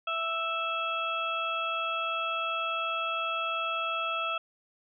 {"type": "harmonic tone", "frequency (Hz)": 659.3, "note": "E5", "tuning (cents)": 0, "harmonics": [1, 2, 4, 5], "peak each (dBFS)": [-37, -31, -34, -38], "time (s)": [0.07, 4.38], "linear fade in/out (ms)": 5, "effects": []}